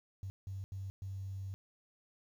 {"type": "tone bursts at uneven times", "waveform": "sine", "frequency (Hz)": 96.7, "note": "G2", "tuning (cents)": -23, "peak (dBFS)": -39, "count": 4, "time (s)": [[0.23, 0.3], [0.47, 0.64], [0.72, 0.9], [1.02, 1.54]], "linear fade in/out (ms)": 0, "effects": ["11-bit"]}